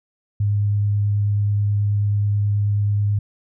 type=tone with vibrato; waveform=sine; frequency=102.7 Hz; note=G#2; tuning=19 cents flat; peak=-16 dBFS; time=0.4-3.19 s; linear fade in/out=5 ms; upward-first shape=sine; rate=9.3 Hz; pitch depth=8 cents each way; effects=none